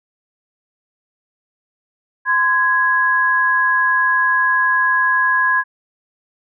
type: tone pair together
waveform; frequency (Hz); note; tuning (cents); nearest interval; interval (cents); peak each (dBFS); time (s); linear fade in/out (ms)
sine; 1029.3 / 1661.2; C6 / G#6; -29 / 0; minor sixth; 829; -17 / -14; 2.25-5.64; 50
effects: none